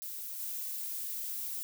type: noise with level steps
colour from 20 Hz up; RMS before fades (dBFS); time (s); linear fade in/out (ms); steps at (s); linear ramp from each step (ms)
violet; -41 / -38; 0.02-1.63; 0; 0.39; 10
effects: none